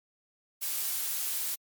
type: noise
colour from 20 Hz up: blue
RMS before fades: -32 dBFS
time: 0.61-1.56 s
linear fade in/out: 20 ms
effects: MP3 96 kbps